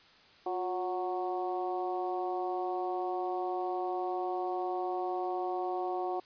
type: harmonic tone with a mistuned harmonic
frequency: 184.2 Hz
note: F#3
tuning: 7 cents flat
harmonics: 2 / 3 / 4 / 5 / 6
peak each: -35 / -43 / -34 / -44 / -44 dBFS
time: 0.46-6.2 s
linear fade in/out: 5 ms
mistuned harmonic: 2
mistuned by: -47 cents
effects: white hiss -59 dBFS RMS until 6.25 s + resampled to 11025 Hz